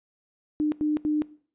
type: tone bursts at uneven times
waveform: sine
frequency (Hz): 302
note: D4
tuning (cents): +48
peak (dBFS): -21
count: 3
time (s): 0.6-0.72 / 0.81-0.97 / 1.05-1.22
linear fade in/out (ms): 0
effects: noise-tail reverb RT60 0.5 s tail -20 dB re dry + resampled to 8000 Hz